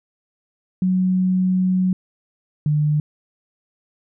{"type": "tone pair in turn", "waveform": "sine", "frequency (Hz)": [185, 149.89], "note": ["F#3", "D3"], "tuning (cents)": [0, 36], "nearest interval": "major third", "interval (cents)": 364, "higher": "first", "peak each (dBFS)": -15, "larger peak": "neither", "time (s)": [[0.82, 1.93], [2.66, 3]], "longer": "first", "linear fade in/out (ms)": 2, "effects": []}